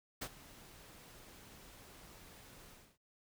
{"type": "noise with ADSR envelope", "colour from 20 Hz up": "pink", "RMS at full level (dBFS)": -39, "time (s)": [0.21, 2.98], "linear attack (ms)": 11, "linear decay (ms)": 61, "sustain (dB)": -18, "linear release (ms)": 280, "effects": []}